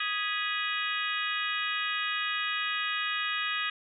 harmonic tone with a mistuned harmonic, 415.3 Hz, G#4, in tune, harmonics 3 / 4 / 5 / 6 / 7 / 8 / 9, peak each -35 / -35 / -36 / -35 / -38 / -38 / -40 dBFS, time 0-3.7 s, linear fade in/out 5 ms, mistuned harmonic 5, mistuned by -99 cents, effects none

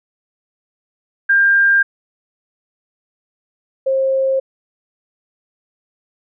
sine tone pair in turn, 1598 / 533.3 Hz, G6 / C5, +33 / +33 cents, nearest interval octave + perfect fifth, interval 1900 cents, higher first, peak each -9 / -13 dBFS, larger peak first, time 1.29-1.83 / 3.86-4.4 s, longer neither, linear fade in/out 10 ms, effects none

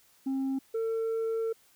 sine tone pair in turn, 268 / 450.7 Hz, C4 / A4, +42 / +42 cents, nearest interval major sixth, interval 900 cents, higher second, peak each -25 dBFS, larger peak neither, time 0.26-0.59 / 0.74-1.53 s, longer second, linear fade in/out 10 ms, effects tanh soft clip ceiling -27 dBFS + white hiss -63 dBFS RMS until 1.75 s

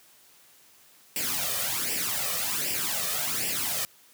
white noise with flanger, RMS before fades -29 dBFS, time 1.16-3.85 s, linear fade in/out 0 ms, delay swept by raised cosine 0.38 to 1.68 ms, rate 1.3 Hz, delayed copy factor +0.7, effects white hiss -57 dBFS RMS until 4.13 s + high-pass 100 Hz 12 dB/octave

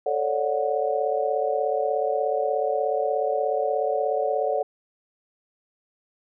sine chord, D major seventh, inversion second, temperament just, 440.5 / 550.6 / 587.3 / 734.2 Hz, A4 / C#5 / D5 / F#5, +2 / -12 / 0 / -14 cents, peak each -27 dBFS, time 0.06-4.63 s, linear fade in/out 5 ms, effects none

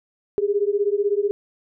sine beating tone pair, 399.5 / 415.5 Hz, G4 / G#4, +33 / +1 cents, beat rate 16 Hz, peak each -21 dBFS, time 0.38-1.31 s, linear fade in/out 0 ms, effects none

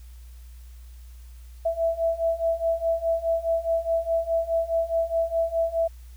sine beating tone pair, 659.3 / 664.1 Hz, E5 / E5, 0 / +13 cents, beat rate 4.8 Hz, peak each -26 / -24 dBFS, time 1.65-5.88 s, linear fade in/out 10 ms, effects added 60 Hz sine -41 dBFS peak until 6.16 s + white hiss -59 dBFS RMS until 6.16 s

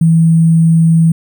sine tone with sample-and-hold, 164 Hz, E3, 9 cents flat, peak -5 dBFS, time 0.01-1.12 s, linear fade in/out 5 ms, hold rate 8820 Hz, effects none

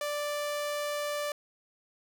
sawtooth tone, 587.3 Hz, D5, in tune, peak -27 dBFS, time 0.01-1.32 s, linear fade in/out 2 ms, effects none

